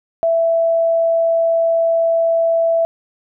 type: tone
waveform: sine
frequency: 663 Hz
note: E5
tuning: 10 cents sharp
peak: -12 dBFS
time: 0.23-2.85 s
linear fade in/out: 0 ms
effects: none